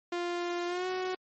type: tone with pitch glide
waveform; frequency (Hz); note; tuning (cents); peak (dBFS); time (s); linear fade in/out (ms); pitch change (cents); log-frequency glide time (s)
sawtooth; 349.2 to 370; F4 to F#4; 0 to 0; -27; 0.12-1.15; 5; +100; 0.67-0.87
effects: low-pass 5000 Hz 12 dB/octave + MP3 32 kbps